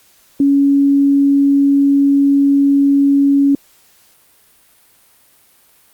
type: tone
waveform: sine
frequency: 279.7 Hz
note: C#4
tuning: 16 cents sharp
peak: -8 dBFS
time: 0.4-3.55 s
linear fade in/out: 2 ms
effects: white hiss -51 dBFS RMS until 5.93 s + Opus 48 kbps